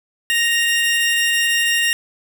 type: tone pair together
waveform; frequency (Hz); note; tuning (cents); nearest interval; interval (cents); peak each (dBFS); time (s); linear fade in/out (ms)
40% pulse; 1864.7 / 2794; A#6 / F7; 0 / 0; perfect fifth; 700; -17; 0.3-1.93; 0
effects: none